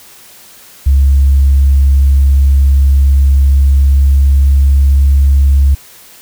sine tone with pitch glide, 68.7 to 69.26 Hz, C#2 to C#2, -15 to -1 cents, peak -3 dBFS, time 0.86-5.75 s, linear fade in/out 10 ms, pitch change +14 cents, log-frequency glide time 3.48-5.24 s, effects tanh soft clip ceiling -1 dBFS + white hiss -38 dBFS RMS until 6.21 s

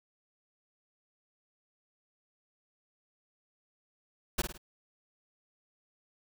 pink noise with echo, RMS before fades -29 dBFS, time 4.38-4.42 s, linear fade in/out 10 ms, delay 53 ms, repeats 3, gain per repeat -7 dB, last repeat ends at 4.579 s, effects none

